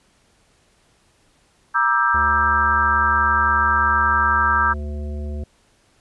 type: chord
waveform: sine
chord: E half-diminished seventh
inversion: second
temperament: just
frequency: 949.3 / 1186.7 / 1318.5 / 1582.2 Hz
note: Bb5 / D6 / E6 / G6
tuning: +31 / +18 / 0 / +16 cents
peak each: -22 / -21 / -20 / -19 dBFS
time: 1.74-4.74 s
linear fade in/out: 20 ms
type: harmonic tone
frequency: 73.6 Hz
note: D2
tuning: 4 cents sharp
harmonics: 1 / 3 / 5 / 7 / 9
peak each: -25 / -35 / -39 / -42 / -44 dBFS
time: 2.14-5.44 s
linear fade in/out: 5 ms
effects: pink hiss -59 dBFS RMS until 6 s + resampled to 24000 Hz